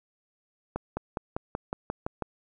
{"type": "accelerating click train", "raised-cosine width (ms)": 1, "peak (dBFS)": -16, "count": 9, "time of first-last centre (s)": [0.76, 2.223], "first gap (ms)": 210, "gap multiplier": 0.96, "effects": []}